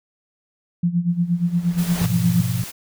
sine tone with tremolo, 173.3 Hz, F3, 13 cents flat, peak -14 dBFS, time 0.83-2.41 s, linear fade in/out 5 ms, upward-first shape sine, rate 8.5 Hz, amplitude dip 80%
pink noise with exponential growth, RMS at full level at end -27 dBFS, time 1.09-2.06 s, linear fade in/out 2 ms, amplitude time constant 210 ms
white noise, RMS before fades -34 dBFS, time 1.77-2.72 s, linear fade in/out 20 ms
sine chord, F diminished, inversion first, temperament equal with one note detuned, 103.23 / 123.47 / 174.61 Hz, Ab2 / Cb3 / F3, -10 / 0 / 0 cents, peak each -25 / -22 / -26 dBFS, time 2.01-2.64 s, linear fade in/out 5 ms
effects none

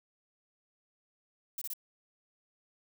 violet noise bursts, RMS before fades -38 dBFS, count 3, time 1.58-1.735 s, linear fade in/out 2 ms, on 35 ms, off 25 ms, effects none

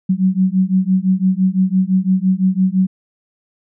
sine beating tone pair, 184.7 / 190.6 Hz, F#3 / G3, -3 / -48 cents, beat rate 5.9 Hz, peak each -15 dBFS, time 0.09-2.87 s, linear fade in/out 10 ms, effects none

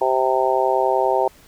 harmonic tone, 130.4 Hz, C3, 5 cents flat, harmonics 3 / 4 / 5 / 6 / 7, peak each -22 / -22 / -22 / -22 / -22 dBFS, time 0.01-1.28 s, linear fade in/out 5 ms, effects pink hiss -50 dBFS RMS until 1.47 s

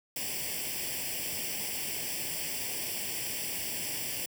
white noise with comb filter, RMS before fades -35 dBFS, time 0.16-4.26 s, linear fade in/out 5 ms, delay 0.38 ms, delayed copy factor +0.85, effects high-pass 80 Hz 12 dB/octave

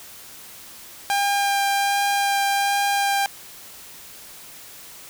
sawtooth tone with vibrato, 800 Hz, G5, 35 cents sharp, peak -15 dBFS, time 1.1-3.26 s, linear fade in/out 0 ms, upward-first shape sine, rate 1.3 Hz, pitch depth 9 cents each way, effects white hiss -42 dBFS RMS until 5.09 s

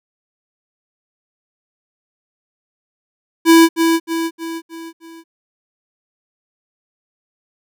square tone with echo, 329.6 Hz, E4, in tune, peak -6 dBFS, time 3.45-3.69 s, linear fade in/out 50 ms, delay 310 ms, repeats 5, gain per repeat -6 dB, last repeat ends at 5.24 s, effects none

